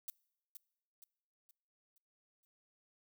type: noise with echo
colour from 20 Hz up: violet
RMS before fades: -43 dBFS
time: 0.08-0.1 s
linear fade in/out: 0 ms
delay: 470 ms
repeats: 5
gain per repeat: -7 dB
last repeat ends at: 2.45 s
effects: noise-tail reverb RT60 0.8 s tail -24 dB re dry